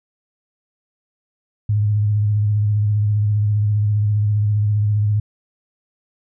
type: tone with vibrato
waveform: sine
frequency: 104.7 Hz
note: G#2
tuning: 15 cents sharp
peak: -14 dBFS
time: 1.69-5.2 s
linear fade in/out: 5 ms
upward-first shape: triangle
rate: 15 Hz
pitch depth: 43 cents each way
effects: none